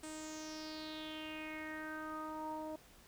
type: tone with low-pass filter sweep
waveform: sawtooth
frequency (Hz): 311.1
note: D#4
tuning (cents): 0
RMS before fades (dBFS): -45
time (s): 0.03-2.76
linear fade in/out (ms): 5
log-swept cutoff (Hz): 8700 to 740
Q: 5.7
effects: pink hiss -62 dBFS RMS until 3.07 s